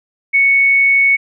sine tone, 2217 Hz, C#7, in tune, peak -8 dBFS, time 0.33-1.17 s, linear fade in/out 20 ms, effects none

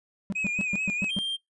triangle tone bursts, 196 Hz, G3, in tune, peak -24 dBFS, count 7, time 0.3-1.188 s, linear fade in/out 0 ms, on 24 ms, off 120 ms
triangle tone with vibrato, 2489 Hz, D#7, in tune, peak -25 dBFS, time 0.35-1.11 s, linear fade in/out 10 ms, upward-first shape sine, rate 4.7 Hz, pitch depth 58 cents each way
triangle tone, 3181 Hz, G7, 25 cents sharp, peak -26 dBFS, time 1.09-1.37 s, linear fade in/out 20 ms
effects noise-tail reverb RT60 0.2 s tail -26 dB re dry + resampled to 24000 Hz

